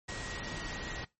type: tone in noise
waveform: sine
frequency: 1900 Hz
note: A#6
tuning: 33 cents sharp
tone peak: -45 dBFS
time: 0.08-1.05 s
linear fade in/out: 10 ms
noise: pink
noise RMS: -40 dBFS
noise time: 0.08-1.05 s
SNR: -8 dB
effects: noise-tail reverb RT60 0.2 s tail -21 dB re dry + MP3 32 kbps